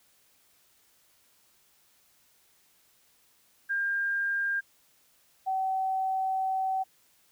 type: tone pair in turn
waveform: sine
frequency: 1603 / 762 Hz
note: G6 / G5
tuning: +38 / -49 cents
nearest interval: octave + minor second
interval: 1287 cents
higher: first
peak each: -26 dBFS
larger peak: neither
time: 3.69-4.61 / 5.46-6.84 s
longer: second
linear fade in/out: 20 ms
effects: white hiss -65 dBFS RMS until 7.31 s